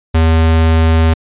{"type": "tone", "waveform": "square", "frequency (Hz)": 81, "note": "E2", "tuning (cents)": -30, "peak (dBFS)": -8, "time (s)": [0.14, 1.14], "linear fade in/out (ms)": 10, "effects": ["resampled to 8000 Hz"]}